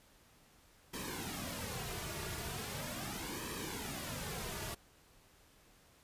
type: noise with flanger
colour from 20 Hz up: pink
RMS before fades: -42 dBFS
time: 0.93-4.75 s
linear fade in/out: 10 ms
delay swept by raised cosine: 1.4 to 3.9 ms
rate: 0.39 Hz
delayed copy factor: -0.7
effects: pink hiss -65 dBFS RMS until 6.03 s + resampled to 32000 Hz